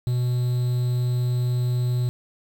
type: tone with quantisation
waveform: triangle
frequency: 123.47 Hz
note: B2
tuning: in tune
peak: -18 dBFS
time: 0.07-2.09 s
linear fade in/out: 0 ms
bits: 7
effects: none